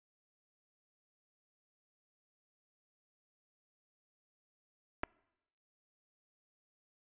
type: clicks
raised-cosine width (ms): 0.5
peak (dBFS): -20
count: 2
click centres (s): 5.034 / 5.037
effects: noise-tail reverb RT60 0.9 s tail -26 dB re dry + resampled to 8000 Hz